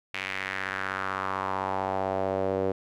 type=tone with band-pass filter sweep; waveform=sawtooth; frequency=95.7 Hz; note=G2; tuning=41 cents flat; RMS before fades=-30 dBFS; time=0.14-2.72 s; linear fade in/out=5 ms; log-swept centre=2400 to 470 Hz; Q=2.8; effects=none